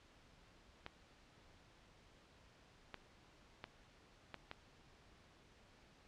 clicks, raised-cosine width 0.3 ms, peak -30 dBFS, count 5, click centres 0.864 / 2.943 / 3.641 / 4.343 / 4.514 s, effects pink hiss -66 dBFS RMS until 6.07 s + low-pass 5000 Hz 12 dB/octave

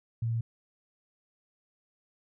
sine tone, 115 Hz, A#2, 23 cents flat, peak -27 dBFS, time 0.22-0.41 s, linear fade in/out 5 ms, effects none

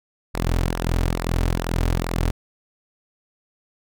sawtooth tone with flanger, 42.56 Hz, F1, 44 cents flat, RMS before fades -22 dBFS, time 0.34-2.31 s, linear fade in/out 10 ms, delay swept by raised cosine 0.28 to 5.98 ms, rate 2.3 Hz, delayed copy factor -0.55, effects none

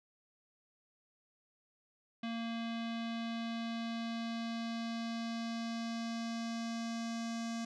square tone with low-pass filter sweep, 230 Hz, A#3, 23 cents flat, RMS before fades -39 dBFS, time 2.23-7.65 s, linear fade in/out 5 ms, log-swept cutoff 3400 to 6200 Hz, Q 2.2, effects none

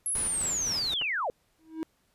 sine linear sweep, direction down, 11175 to 438.7 Hz, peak -27 dBFS, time 0.06-1.3 s, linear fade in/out 0 ms
pink noise with tremolo, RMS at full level -39 dBFS, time 0.15-0.94 s, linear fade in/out 2 ms, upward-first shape square, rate 3.9 Hz, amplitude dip 35%
clicks, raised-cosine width 0.5 ms, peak -25 dBFS, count 2, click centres 1.014 / 1.021 s
triangle tone with exponential growth, 320 Hz, D#4, 49 cents sharp, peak -25 dBFS, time 1.59-1.83 s, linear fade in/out 0 ms, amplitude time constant 52 ms
effects pink hiss -70 dBFS RMS until 2.14 s + resampled to 32000 Hz

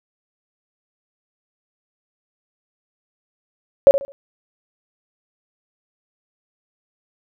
sine tone with echo, 554.4 Hz, C#5, in tune, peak -3 dBFS, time 3.87-3.91 s, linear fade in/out 0 ms, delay 70 ms, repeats 3, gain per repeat -12 dB, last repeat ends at 4.12 s, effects none

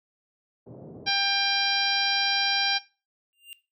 pink band-pass noise, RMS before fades -44 dBFS, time 0.66-1.1 s, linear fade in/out 10 ms, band 110 to 580 Hz, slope 24 dB/octave
harmonic tone, 795 Hz, G5, 24 cents sharp, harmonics 1 / 2 / 3 / 4 / 5 / 6 / 7, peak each -30 / -30 / -30 / -30 / -30 / -30 / -30 dBFS, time 1.06-2.79 s, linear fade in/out 20 ms
square tone with exponential growth, 2794 Hz, F7, in tune, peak -37 dBFS, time 3.33-3.53 s, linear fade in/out 0 ms, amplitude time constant 43 ms
effects noise-tail reverb RT60 0.3 s tail -18 dB re dry

